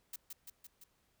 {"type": "noise with echo", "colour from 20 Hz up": "blue", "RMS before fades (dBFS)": -43, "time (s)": [0.13, 0.16], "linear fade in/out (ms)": 5, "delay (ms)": 170, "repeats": 4, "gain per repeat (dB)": -3, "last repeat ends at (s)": 0.84, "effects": ["pink hiss -75 dBFS RMS until 1.2 s"]}